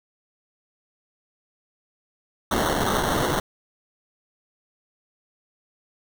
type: noise with sample-and-hold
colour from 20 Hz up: white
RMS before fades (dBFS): -23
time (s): 2.51-3.4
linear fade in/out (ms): 5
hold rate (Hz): 2450
effects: none